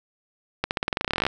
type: accelerating click train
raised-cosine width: 0.3 ms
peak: -7 dBFS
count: 19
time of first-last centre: 0.64-1.266 s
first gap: 69 ms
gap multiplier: 0.91
effects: none